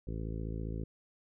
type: harmonic tone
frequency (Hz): 55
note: A1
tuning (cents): 0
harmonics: 1 / 2 / 3 / 4 / 5 / 6 / 7 / 8 / 9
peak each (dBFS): -38 / -41 / -43 / -48 / -47 / -50 / -49 / -52 / -53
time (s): 0.07-0.84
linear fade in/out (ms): 5
effects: none